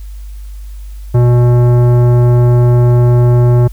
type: tone with tanh clipping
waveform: sine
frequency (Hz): 121.6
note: B2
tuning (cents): -26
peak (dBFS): -7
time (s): 1.14-3.68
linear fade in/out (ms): 10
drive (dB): 15
effects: added 50 Hz sine -24 dBFS peak until 3.72 s + white hiss -47 dBFS RMS until 3.72 s